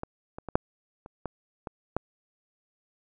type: clicks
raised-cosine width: 1 ms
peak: -19 / -24 / -22 / -6 / -29 / -18 / -21 / -12 dBFS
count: 8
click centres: 0.034 / 0.385 / 0.487 / 0.555 / 1.061 / 1.257 / 1.672 / 1.966 s
effects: none